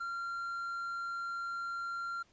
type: tone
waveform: triangle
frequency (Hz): 1380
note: F6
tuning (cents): -21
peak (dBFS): -34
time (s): 0-2.23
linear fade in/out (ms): 10
effects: pink hiss -68 dBFS RMS until 2.32 s + resampled to 16000 Hz